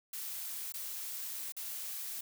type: noise with dropouts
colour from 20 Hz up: blue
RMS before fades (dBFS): -41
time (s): 0.13-2.21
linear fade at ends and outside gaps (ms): 5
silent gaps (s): 0.723-0.739 / 1.522-1.566
effects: none